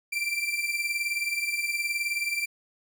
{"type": "beating tone pair", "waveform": "40% pulse", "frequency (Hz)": [2349, 2368], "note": ["D7", "D7"], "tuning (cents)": [0, 14], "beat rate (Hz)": 19, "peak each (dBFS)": [-28, -31], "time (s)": [0.12, 2.46], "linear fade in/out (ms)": 10, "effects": []}